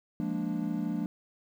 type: chord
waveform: triangle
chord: Bb dominant seventh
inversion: second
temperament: equal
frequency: 174.61 / 207.7 / 233.1 / 293.7 Hz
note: F3 / Ab3 / Bb3 / D4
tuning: 0 / 0 / 0 / 0 cents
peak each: -33 dBFS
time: 0.2-1.06 s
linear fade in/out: 0 ms
effects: 10-bit